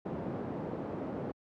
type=band-pass noise; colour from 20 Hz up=pink; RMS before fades=-38 dBFS; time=0.05-1.32 s; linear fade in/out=10 ms; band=160 to 600 Hz; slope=12 dB/octave; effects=high-pass 60 Hz 12 dB/octave